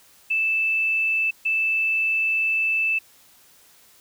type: tone bursts at uneven times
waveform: sine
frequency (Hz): 2637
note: E7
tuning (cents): 0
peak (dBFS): -19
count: 2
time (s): 0.3-1.31 / 1.45-2.99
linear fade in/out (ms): 10
effects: white hiss -54 dBFS RMS until 4 s